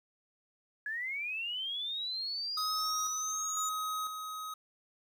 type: linear sweep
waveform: sine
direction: up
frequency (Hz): 1670 to 7010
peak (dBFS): -34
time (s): 0.86-3.69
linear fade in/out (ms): 2
type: tone with tremolo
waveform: square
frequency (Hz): 1264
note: D#6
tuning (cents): +27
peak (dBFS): -34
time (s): 2.57-4.54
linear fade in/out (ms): 5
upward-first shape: square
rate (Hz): 1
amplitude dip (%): 45
effects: 11-bit